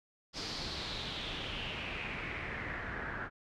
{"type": "noise with low-pass filter sweep", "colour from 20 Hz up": "pink", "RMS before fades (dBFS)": -40, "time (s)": [0.33, 3.3], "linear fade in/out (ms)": 50, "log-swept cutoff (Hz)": [5000, 1500], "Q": 4.4, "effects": []}